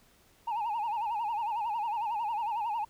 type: tone with vibrato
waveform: sine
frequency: 883 Hz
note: A5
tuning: 6 cents sharp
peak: -27 dBFS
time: 0.47-2.85 s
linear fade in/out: 10 ms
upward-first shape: sine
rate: 11 Hz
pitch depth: 130 cents each way
effects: tanh soft clip ceiling -28 dBFS + pink hiss -63 dBFS RMS until 2.89 s